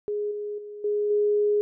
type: tone with level steps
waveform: sine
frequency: 415.6 Hz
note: G#4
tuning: 1 cent sharp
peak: -25 / -29 / -36 / -22 / -19 dBFS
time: 0.08-1.61 s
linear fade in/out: 0 ms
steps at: 0.31 / 0.58 / 0.84 / 1.1 s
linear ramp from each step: 5 ms
effects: none